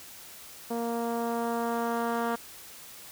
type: tone with low-pass filter sweep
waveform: 10% pulse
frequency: 233.1 Hz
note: A#3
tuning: in tune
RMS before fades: -30 dBFS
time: 0.7-2.36 s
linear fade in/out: 10 ms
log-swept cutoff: 640 to 1700 Hz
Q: 0.81
effects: white hiss -47 dBFS RMS until 3.11 s